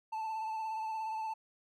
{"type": "tone with vibrato", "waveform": "triangle", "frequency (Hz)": 880, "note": "A5", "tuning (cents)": 0, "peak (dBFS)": -33, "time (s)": [0.12, 1.34], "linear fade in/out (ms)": 10, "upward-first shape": "sine", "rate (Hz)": 17, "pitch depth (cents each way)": 27, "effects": []}